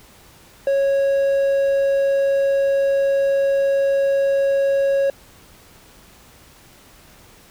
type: tone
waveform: triangle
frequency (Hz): 551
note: C#5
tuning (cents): -11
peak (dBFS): -13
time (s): 0.67-5.1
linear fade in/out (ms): 2
effects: pink hiss -48 dBFS RMS until 7.5 s